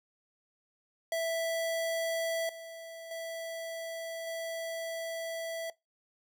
square tone with level steps, 659.3 Hz, E5, in tune, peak -30 / -43 / -37 / -35 dBFS, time 1.12-5.7 s, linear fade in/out 2 ms, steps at 2.49 / 3.11 / 4.27 s, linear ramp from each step 2 ms, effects noise-tail reverb RT60 0.2 s tail -21 dB re dry

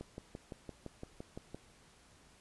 click train, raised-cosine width 2 ms, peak -30 dBFS, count 10, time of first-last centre 0.01-1.546 s, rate 5.86 Hz, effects pink hiss -63 dBFS RMS until 2.4 s + resampled to 24000 Hz

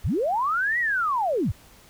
sine linear two-way sweep, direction up then down, 38.27 to 1975.5 to 53.3 Hz, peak -21 dBFS, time 0.04-1.52 s, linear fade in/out 10 ms, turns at 0.79 s, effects pink hiss -52 dBFS RMS until 1.89 s

